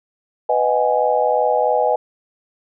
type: chord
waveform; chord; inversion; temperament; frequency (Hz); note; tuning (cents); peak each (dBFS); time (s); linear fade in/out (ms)
sine; G# minor seventh; first; just; 498.4 / 623 / 747.5 / 830.6; B4 / D#5 / F#5 / G#5; +16 / +2 / +17 / 0; -19 / -19 / -22 / -19; 0.49-1.96; 5
effects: none